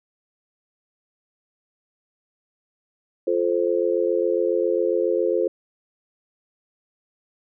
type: chord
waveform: sine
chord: F major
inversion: none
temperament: just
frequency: 349.2 / 436.5 / 523.8 Hz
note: F4 / A4 / C5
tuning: 0 / -14 / +2 cents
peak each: -23 dBFS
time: 3.27-5.48 s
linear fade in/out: 5 ms
effects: none